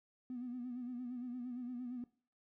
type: tone with vibrato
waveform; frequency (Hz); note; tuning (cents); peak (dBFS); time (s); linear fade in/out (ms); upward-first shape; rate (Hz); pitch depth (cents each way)
triangle; 246.9; B3; 0; -37; 0.3-2.04; 2; sine; 8.7; 59
effects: noise-tail reverb RT60 0.4 s tail -21 dB re dry + tanh soft clip ceiling -38 dBFS